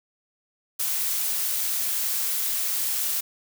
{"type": "noise", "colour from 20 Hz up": "blue", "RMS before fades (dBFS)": -26, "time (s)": [0.79, 3.21], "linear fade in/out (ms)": 10, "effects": []}